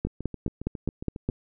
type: two click trains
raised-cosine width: 3 ms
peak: -22 / -13 dBFS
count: 10 / 7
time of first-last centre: 0.07-1.298 / 0.05-1.29 s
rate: 7.33 / 4.84 Hz
effects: none